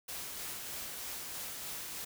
white noise with tremolo, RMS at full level -41 dBFS, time 0.08-2.05 s, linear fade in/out 10 ms, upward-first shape sine, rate 3.2 Hz, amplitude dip 25%, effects none

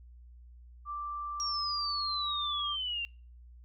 sine tone, 1174.7 Hz, D6, in tune, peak -35 dBFS, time 0.85-2.77 s, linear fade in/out 50 ms
sine exponential sweep, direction down, 5660 to 2743 Hz, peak -32 dBFS, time 1.4-3.05 s, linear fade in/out 0 ms
effects noise-tail reverb RT60 0.4 s tail -26 dB re dry + added 60 Hz sine -50 dBFS peak until 3.64 s

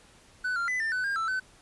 triangle tone with pitch steps, 1496 / 1387 / 2004 / 1792 / 1503 / 1608 / 1327 / 1519 Hz, F#6 / F6 / B6 / A6 / F#6 / G6 / E6 / F#6, +19 / -12 / +25 / +31 / +27 / +44 / +11 / +45 cents, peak -25 dBFS, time 0.44-1.4 s, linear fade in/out 10 ms, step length 120 ms, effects pink hiss -57 dBFS RMS until 1.61 s + resampled to 24000 Hz

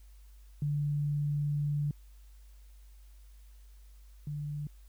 sine tone pair in turn, 146.1 / 147.29 Hz, D3 / D3, -9 / +5 cents, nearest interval unison, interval 14 cents, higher second, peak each -28 / -34 dBFS, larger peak first, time 0.62-1.91 / 4.27-4.67 s, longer first, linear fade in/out 2 ms, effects added 50 Hz sine -51 dBFS peak until 4.88 s + white hiss -68 dBFS RMS until 4.88 s

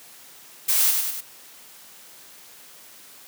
blue noise with echo, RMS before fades -20 dBFS, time 0.68-0.91 s, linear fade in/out 10 ms, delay 100 ms, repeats 3, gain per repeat -4 dB, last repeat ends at 1.21 s, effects white hiss -47 dBFS RMS until 3.27 s + high-pass 150 Hz 12 dB/octave

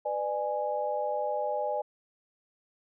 sine chord, G# diminished, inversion first, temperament just, 498.4 / 598 / 830.6 Hz, B4 / D5 / G#5, +16 / +31 / 0 cents, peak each -35 / -31 / -32 dBFS, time 0.05-1.82 s, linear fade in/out 10 ms, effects none

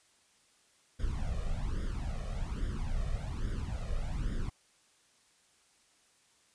brown noise with flanger, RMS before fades -34 dBFS, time 0.99-4.5 s, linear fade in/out 10 ms, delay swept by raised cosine 0.58 to 1.68 ms, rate 1.2 Hz, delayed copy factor +0.85, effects white hiss -67 dBFS RMS until 6.54 s + resampled to 22050 Hz

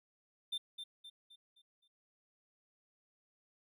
triangle tone with echo, 3576 Hz, A7, 27 cents sharp, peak -34 dBFS, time 0.52-0.58 s, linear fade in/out 10 ms, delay 260 ms, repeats 5, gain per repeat -7 dB, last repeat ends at 1.88 s, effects none

